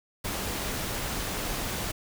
pink noise, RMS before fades -32 dBFS, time 0.24-1.92 s, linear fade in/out 10 ms, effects none

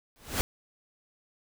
pink noise with exponential growth, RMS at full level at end -24 dBFS, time 0.16-0.41 s, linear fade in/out 0 ms, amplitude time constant 53 ms, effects none

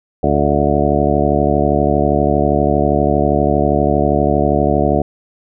harmonic tone, 72.5 Hz, D2, 22 cents flat, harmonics 1 / 2 / 3 / 4 / 5 / 6 / 8 / 9 / 10, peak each -20 / -20 / -20 / -20 / -20 / -20 / -20 / -20 / -20 dBFS, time 0.23-5.02 s, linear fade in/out 5 ms, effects none

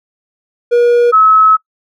triangle / sine tone pair in turn, 479.1 / 1290.2 Hz, A#4 / E6, +47 / -38 cents, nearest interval octave + perfect fourth, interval 1715 cents, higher second, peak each -4 dBFS, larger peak neither, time 0.71-1.12 / 1.12-1.57 s, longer second, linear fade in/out 20 ms, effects noise-tail reverb RT60 0.1 s tail -22 dB re dry

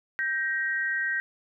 sine tone pair together, 1567 / 1886.2 Hz, G6 / A#6, -1 / +20 cents, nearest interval minor third, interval 321 cents, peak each -28 dBFS, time 0.19-1.2 s, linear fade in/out 0 ms, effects none

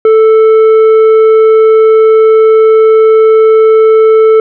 sine tone with tanh clipping, 440 Hz, A4, in tune, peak -3 dBFS, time 0.05-4.4 s, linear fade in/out 2 ms, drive 7 dB, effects none

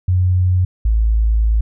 sine tone pair in turn, 91.2 / 54.75 Hz, F#2 / A1, -24 / -8 cents, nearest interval major sixth, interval 884 cents, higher first, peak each -11 dBFS, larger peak neither, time 0.08-0.65 / 0.85-1.61 s, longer second, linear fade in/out 5 ms, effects none

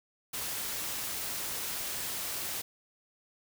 white noise, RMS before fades -36 dBFS, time 0.33-2.62 s, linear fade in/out 10 ms, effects none

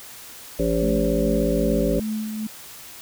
harmonic tone, 56.7 Hz, A#1, 47 cents flat, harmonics 1 / 3 / 5 / 7 / 9 / 10, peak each -26 / -26 / -26 / -26 / -26 / -26 dBFS, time 0.59-2 s, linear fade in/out 5 ms
sine tone with tremolo, 216.8 Hz, A3, 25 cents flat, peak -23 dBFS, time 0.82-2.47 s, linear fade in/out 5 ms, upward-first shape sine, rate 2.5 Hz, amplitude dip 40%
effects white hiss -41 dBFS RMS until 3.01 s

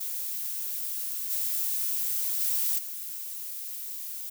violet noise with level steps, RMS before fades -33 / -29 / -27 / -37 dBFS, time 0-4.3 s, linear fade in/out 10 ms, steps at 1.3 / 2.4 / 2.78 s, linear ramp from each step 10 ms, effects none

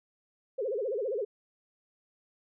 sine tone with vibrato, 465.8 Hz, A#4, 1 cent flat, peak -29 dBFS, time 0.58-1.25 s, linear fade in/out 10 ms, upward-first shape sine, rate 15 Hz, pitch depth 270 cents each way, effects none

